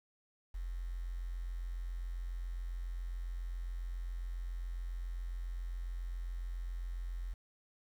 sine tone with quantisation, 43.65 Hz, F1, in tune, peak -37 dBFS, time 0.54-7.34 s, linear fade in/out 10 ms, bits 10, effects none

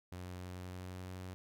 sawtooth tone with pitch glide, 90.3 to 92.2 Hz, F#2 to F#2, -42 to -6 cents, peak -40 dBFS, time 0.12-1.34 s, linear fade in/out 0 ms, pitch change +36 cents, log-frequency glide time 0.26-1.17 s, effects none

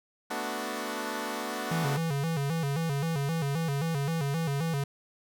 10% pulse chord, B minor seventh, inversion third, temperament equal, 220 / 246.9 / 293.7 / 370 Hz, A3 / B3 / D4 / F#4, 0 / 0 / 0 / 0 cents, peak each -29 / -29 / -29 / -31 dBFS, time 0.3-1.97 s, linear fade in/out 10 ms
square tone with vibrato, 151.8 Hz, D#3, 42 cents flat, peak -28 dBFS, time 1.71-4.84 s, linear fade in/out 5 ms, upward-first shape square, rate 3.8 Hz, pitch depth 140 cents each way
effects none

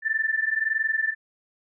sine tone pair together, 1760 / 1781.5 Hz, A6 / A6, 0 / +21 cents, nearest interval unison, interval 21 cents, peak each -25 dBFS, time 0.02-1.15 s, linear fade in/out 50 ms, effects none

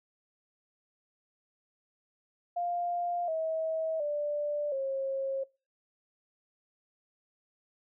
sine tone with pitch steps, 700 / 641.9 / 588.6 / 539.8 Hz, F5 / E5 / D5 / C#5, +4 / -46 / +4 / -46 cents, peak -29 dBFS, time 2.56-5.44 s, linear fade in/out 10 ms, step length 720 ms, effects noise-tail reverb RT60 0.3 s tail -24 dB re dry

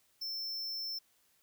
square tone, 5340 Hz, E8, 22 cents sharp, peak -37 dBFS, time 0.21-0.99 s, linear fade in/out 10 ms, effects white hiss -71 dBFS RMS until 1.42 s

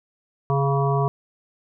harmonic tone with a mistuned harmonic, 138.5 Hz, C#3, 1 cent flat, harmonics 1 / 3 / 5 / 7 / 8, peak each -20 / -25 / -27 / -28 / -29 dBFS, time 0.5-1.08 s, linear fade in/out 0 ms, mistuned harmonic 8, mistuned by +43 cents, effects none

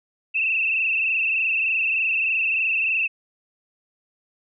sine tone with frequency modulation, 2637 Hz, E7, in tune, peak -19 dBFS, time 0.34-3.08 s, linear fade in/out 20 ms, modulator 23.3 Hz, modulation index 4.2, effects none

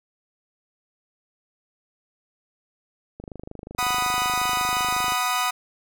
click train, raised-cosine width 2 ms, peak -23 dBFS, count 50, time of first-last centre 3.2-5.122 s, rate 25.5 Hz
sawtooth chord, B major, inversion second, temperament equal, 740 / 987.8 / 1244.5 Hz, F#5 / B5 / D#6, 0 / 0 / 0 cents, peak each -24 / -23 / -21 dBFS, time 3.78-5.51 s, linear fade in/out 10 ms
effects none

